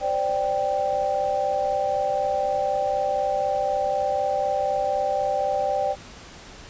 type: chord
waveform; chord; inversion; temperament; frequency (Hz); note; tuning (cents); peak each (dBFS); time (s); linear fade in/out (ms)
sine; C suspended second; none; equal; 523.3 / 587.3 / 784; C5 / D5 / G5; 0 / 0 / 0; -28 / -25 / -24; 0-5.96; 50
effects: pink hiss -43 dBFS RMS until 6.69 s + resampled to 16000 Hz